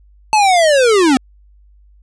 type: linear sweep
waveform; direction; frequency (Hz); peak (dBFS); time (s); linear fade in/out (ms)
square; down; 880 to 246.8; -9; 0.33-1.17; 0
effects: added 50 Hz sine -44 dBFS peak until 2.02 s + resampled to 22050 Hz

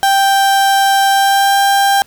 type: tone with pitch glide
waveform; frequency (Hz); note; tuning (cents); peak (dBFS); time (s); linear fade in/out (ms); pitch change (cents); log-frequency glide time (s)
35% pulse; 786 to 793.8; G5 to G5; +4 to +22; -7; 0.03-2.02; 0; +18; 1.11-1.58
effects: pink hiss -47 dBFS RMS until 2.06 s

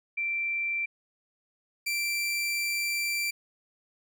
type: tone pair in turn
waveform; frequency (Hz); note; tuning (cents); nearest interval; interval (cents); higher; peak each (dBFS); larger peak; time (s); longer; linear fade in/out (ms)
sine / sawtooth; 2349 / 2349; D7 / D7; 0 / 0; unison; 0; neither; -27 / -24; second; 0.17-0.86 / 1.86-3.31; second; 10
effects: none

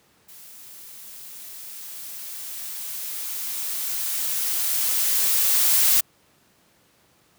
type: noise with level ramp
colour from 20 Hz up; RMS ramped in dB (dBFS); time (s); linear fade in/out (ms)
blue; -45 to -17; 0.28-6.01; 10
effects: pink hiss -60 dBFS RMS until 7.38 s + high-pass 100 Hz 12 dB/octave

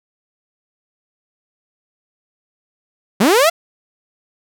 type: linear sweep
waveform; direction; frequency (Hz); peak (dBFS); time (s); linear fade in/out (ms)
sawtooth; up; 173.6 to 698.5; -6; 3.2-3.5; 10
effects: none

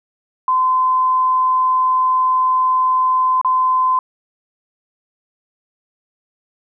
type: tone with dropouts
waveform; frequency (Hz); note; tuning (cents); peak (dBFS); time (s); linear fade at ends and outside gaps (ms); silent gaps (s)
sine; 1027; C6; -33; -12; 0.48-3.99; 2; 3.414-3.447
effects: none

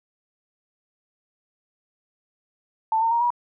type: tone with pitch steps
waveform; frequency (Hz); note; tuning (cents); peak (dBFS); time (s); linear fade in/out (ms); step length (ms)
sine; 886 / 910.9 / 936.5 / 962.8; A5 / A#5 / A#5 / B5; +12 / -40 / +8 / -44; -18; 2.92-3.304; 2; 96
effects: none

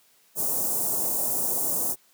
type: band-stop noise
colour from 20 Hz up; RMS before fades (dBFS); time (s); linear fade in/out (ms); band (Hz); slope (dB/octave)
white; -26; 0.35-1.96; 50; 860 to 7400; 24
effects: white hiss -61 dBFS RMS until 2.13 s + high-pass 150 Hz 12 dB/octave

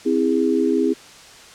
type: chord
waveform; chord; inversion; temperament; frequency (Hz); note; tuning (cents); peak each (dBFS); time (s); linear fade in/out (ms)
sine; C augmented; none; just; 261.6 / 327 / 408.8; C4 / E4 / G#4; 0 / -14 / -27; -20; 0.05-0.94; 20
effects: white hiss -43 dBFS RMS until 1.54 s + low-pass 7000 Hz 12 dB/octave

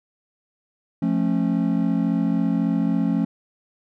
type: chord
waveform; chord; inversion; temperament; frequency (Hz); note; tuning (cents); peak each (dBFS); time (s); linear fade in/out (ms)
triangle; F augmented; none; just; 174.61 / 218.3 / 272.8; F3 / A3 / C#4; 0 / -13 / -28; -21; 1.02-3.25; 5
effects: none

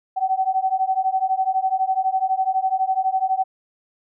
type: beating tone pair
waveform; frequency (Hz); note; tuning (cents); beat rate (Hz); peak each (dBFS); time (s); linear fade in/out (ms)
sine; 754 / 766; F#5 / G5; +32 / -40; 12; -21; 0.16-3.44; 20
effects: none

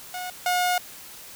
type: tone pair in turn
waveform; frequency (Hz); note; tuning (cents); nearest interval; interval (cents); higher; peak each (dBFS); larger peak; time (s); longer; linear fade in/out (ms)
sawtooth; 727 / 720.3; F#5 / F#5; -31 / -47; unison; 16; first; -27 / -17; second; 0.14-0.3 / 0.46-0.78; second; 2
effects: white hiss -43 dBFS RMS until 1.35 s

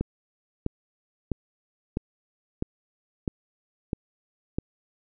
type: click train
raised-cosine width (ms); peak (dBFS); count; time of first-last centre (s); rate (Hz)
3; -13; 8; 0.01-4.585; 1.53
effects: none

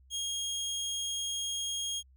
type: tone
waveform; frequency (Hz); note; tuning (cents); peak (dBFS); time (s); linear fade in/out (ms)
25% pulse; 3258; G#7; -34; -29; 0.1-2.03; 50
effects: added 65 Hz sine -57 dBFS peak until 2.16 s

